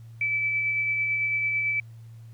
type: tone with tremolo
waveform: sine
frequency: 2311 Hz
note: D7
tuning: 28 cents flat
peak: -22 dBFS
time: 0.21-1.8 s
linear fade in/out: 2 ms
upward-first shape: sine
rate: 9 Hz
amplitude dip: 25%
effects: added 114 Hz sine -42 dBFS peak until 2.33 s + pink hiss -64 dBFS RMS until 2.33 s